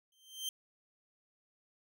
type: tone with exponential growth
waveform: sawtooth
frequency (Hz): 3136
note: G7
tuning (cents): 0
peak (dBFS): -30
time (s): 0.12-0.49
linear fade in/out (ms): 2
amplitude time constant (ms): 79
effects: none